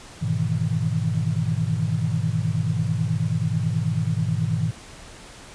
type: chord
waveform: sine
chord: E major seventh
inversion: first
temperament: equal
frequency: 103.83 / 123.47 / 155.56 / 164.81 Hz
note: G#2 / B2 / D#3 / E3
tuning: 0 / 0 / 0 / 0 cents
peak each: -26 dBFS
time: 0.21-4.72 s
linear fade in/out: 20 ms
effects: pink hiss -43 dBFS RMS until 5.54 s + resampled to 22050 Hz